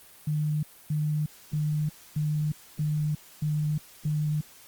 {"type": "tone bursts", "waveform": "sine", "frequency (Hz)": 151.3, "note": "D#3", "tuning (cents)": -48, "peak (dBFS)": -24, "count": 7, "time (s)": [0.27, 4.41], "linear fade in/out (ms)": 5, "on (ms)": 360, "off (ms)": 270, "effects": ["white hiss -52 dBFS RMS until 4.67 s", "Opus 32 kbps"]}